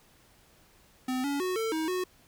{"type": "tone with pitch steps", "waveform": "square", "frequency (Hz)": [256, 283, 368, 447.3, 317.5, 366.5], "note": ["C4", "C#4", "F#4", "A4", "D#4", "F#4"], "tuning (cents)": [-38, 36, -9, 28, 35, -16], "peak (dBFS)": -29, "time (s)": [1.08, 2.04], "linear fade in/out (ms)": 5, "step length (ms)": 160, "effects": ["pink hiss -61 dBFS RMS until 2.27 s"]}